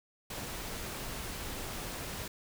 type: noise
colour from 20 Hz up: pink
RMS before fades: -40 dBFS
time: 0.3-2.28 s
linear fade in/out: 5 ms
effects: none